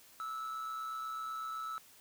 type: tone with amplitude modulation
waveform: triangle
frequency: 1307 Hz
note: E6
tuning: 15 cents flat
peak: -34 dBFS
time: 0.2-1.78 s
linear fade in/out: 0 ms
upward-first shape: sine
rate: 128 Hz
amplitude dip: 45%
effects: white hiss -60 dBFS RMS until 2 s